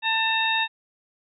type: harmonic tone with a mistuned harmonic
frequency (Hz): 893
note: A5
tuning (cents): +25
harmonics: 1 / 2 / 3 / 4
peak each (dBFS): -26 / -26 / -26 / -26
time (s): 0.02-0.68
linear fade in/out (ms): 50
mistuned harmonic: 4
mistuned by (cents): +66
effects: none